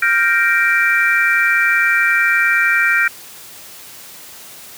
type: chord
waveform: sine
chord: G minor seventh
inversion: third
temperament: equal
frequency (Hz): 1396.9 / 1568 / 1864.7 / 2349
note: F6 / G6 / Bb6 / D7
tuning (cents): 0 / 0 / 0 / 0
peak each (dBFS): -17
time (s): 0.02-3.08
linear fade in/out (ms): 5
effects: white hiss -37 dBFS RMS until 4.77 s + high-pass 80 Hz 12 dB/octave